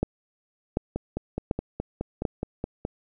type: two click trains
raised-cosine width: 2 ms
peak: -15 / -10 dBFS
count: 10 / 4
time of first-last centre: 0.96-2.851 / 0.03-2.252 s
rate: 4.76 / 1.35 Hz
effects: none

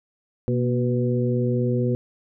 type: harmonic tone with a mistuned harmonic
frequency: 123.8 Hz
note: B2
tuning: 5 cents sharp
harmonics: 1 / 2 / 3 / 4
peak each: -22 / -25 / -27 / -28 dBFS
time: 0.48-1.95 s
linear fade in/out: 0 ms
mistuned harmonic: 2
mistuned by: -57 cents
effects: none

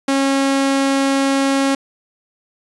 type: tone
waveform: sawtooth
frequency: 273.1 Hz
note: C#4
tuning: 26 cents flat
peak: -10 dBFS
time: 0.08-1.75 s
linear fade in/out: 5 ms
effects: resampled to 24000 Hz

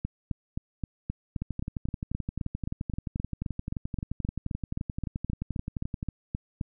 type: two click trains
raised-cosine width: 5 ms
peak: -18 / -19 dBFS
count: 26 / 54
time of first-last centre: 0.05-6.612 / 1.42-6.029 s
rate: 3.81 / 11.5 Hz
effects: none

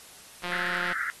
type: click train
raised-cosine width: 0.3 ms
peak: -19 dBFS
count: 87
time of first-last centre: 0.44-0.926 s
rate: 177 Hz
type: band-pass noise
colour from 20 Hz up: white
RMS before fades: -31 dBFS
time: 0.52-1.1 s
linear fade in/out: 0 ms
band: 1300 to 2000 Hz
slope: 96 dB/octave
effects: white hiss -49 dBFS RMS until 1.2 s + AAC 32 kbps

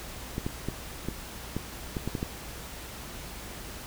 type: clicks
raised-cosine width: 3 ms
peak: -17 dBFS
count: 9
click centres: 0.381 / 0.465 / 0.686 / 1.086 / 1.566 / 1.968 / 2.076 / 2.152 / 2.229 s
effects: added 58 Hz sine -46 dBFS peak until 3.86 s + pink hiss -42 dBFS RMS until 3.86 s

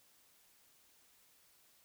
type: silence
effects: white hiss -68 dBFS RMS until 1.84 s

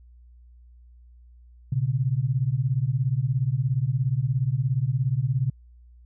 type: beating tone pair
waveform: sine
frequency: 121.1 / 138.1 Hz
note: B2 / C#3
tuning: -34 / -6 cents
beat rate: 17 Hz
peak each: -24 dBFS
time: 1.72-5.5 s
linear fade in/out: 5 ms
effects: added 60 Hz sine -48 dBFS peak until 6.05 s

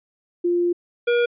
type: tone pair in turn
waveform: sine / square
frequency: 349.2 / 478 Hz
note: F4 / A#4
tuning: 0 / +43 cents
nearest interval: perfect fourth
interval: 543 cents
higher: second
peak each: -17 dBFS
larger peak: neither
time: 0.44-0.73 / 1.07-1.26 s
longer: first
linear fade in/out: 10 ms
effects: resampled to 8000 Hz

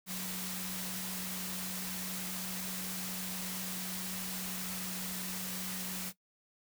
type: tone in noise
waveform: sine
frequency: 185 Hz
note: F#3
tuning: in tune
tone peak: -42 dBFS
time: 0.06-6.13 s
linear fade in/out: 50 ms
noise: white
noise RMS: -40 dBFS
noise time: 0.06-6.13 s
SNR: -5 dB
effects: noise-tail reverb RT60 0.1 s tail -18 dB re dry

